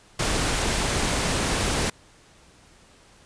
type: noise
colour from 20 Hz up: pink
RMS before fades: -24 dBFS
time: 0.19-1.9 s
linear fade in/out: 5 ms
effects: pink hiss -54 dBFS RMS until 3.25 s + resampled to 22050 Hz